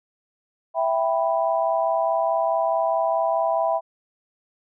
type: chord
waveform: sine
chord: E minor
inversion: none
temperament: equal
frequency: 659.3 / 784 / 987.8 Hz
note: E5 / G5 / B5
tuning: 0 / 0 / 0 cents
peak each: -21 / -25 / -26 dBFS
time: 0.74-3.81 s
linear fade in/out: 50 ms
effects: none